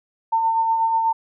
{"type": "tone with tremolo", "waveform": "sine", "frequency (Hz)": 903, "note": "A5", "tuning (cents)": 45, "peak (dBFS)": -15, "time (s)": [0.32, 1.13], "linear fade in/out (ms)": 10, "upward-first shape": "sine", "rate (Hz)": 8.2, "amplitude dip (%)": 35, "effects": []}